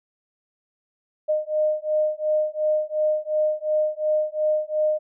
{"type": "beating tone pair", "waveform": "sine", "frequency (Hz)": [612, 614.8], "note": ["D#5", "D#5"], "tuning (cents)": [-29, -21], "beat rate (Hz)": 2.8, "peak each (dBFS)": -23, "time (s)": [1.28, 4.99], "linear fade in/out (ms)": 20, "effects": []}